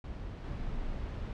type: noise with level steps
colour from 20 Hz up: brown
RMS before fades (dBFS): -40 / -37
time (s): 0.04-1.33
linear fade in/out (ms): 2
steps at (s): 0.44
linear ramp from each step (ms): 2
effects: low-pass 4000 Hz 12 dB/octave